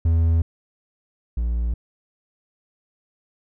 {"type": "tone pair in turn", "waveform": "triangle", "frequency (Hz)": [82.41, 58.27], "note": ["E2", "A#1"], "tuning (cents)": [0, 0], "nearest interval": "tritone", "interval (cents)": 600, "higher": "first", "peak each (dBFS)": [-13, -18], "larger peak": "first", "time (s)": [[0.05, 0.42], [1.37, 1.74]], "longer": "neither", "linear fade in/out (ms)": 5, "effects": []}